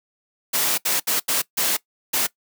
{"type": "noise bursts at uneven times", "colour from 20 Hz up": "white", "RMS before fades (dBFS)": -21, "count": 6, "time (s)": [[0.53, 0.78], [0.85, 1], [1.07, 1.2], [1.28, 1.42], [1.57, 1.77], [2.13, 2.27]], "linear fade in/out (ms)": 10, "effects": ["noise-tail reverb RT60 0.1 s tail -20 dB re dry", "high-pass 200 Hz 12 dB/octave"]}